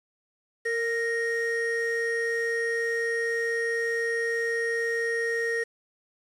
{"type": "tone pair together", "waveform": "triangle", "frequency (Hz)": [461.5, 1864.7], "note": ["A#4", "A#6"], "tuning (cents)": [-17, 0], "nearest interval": "2 octaves", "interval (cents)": 2417, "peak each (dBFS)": -26, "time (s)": [0.65, 5.64], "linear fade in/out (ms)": 10, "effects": ["resampled to 24000 Hz", "8-bit"]}